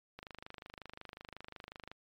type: click train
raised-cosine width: 0.3 ms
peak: -30 dBFS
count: 45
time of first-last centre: 0.19-1.915 s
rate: 25.5 Hz
effects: MP3 96 kbps